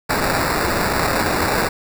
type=noise with sample-and-hold; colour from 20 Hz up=white; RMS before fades=-19 dBFS; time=0.09-1.69 s; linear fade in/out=10 ms; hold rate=3150 Hz; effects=none